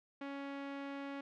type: tone with low-pass filter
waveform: sawtooth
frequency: 278.6 Hz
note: C#4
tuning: 9 cents sharp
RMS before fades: -44 dBFS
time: 0.21-1.21 s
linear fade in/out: 5 ms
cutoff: 2500 Hz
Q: 1.1
effects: none